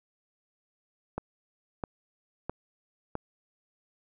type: click train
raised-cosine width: 1 ms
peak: -18 dBFS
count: 4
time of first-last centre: 1.18-3.154 s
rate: 1.52 Hz
effects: none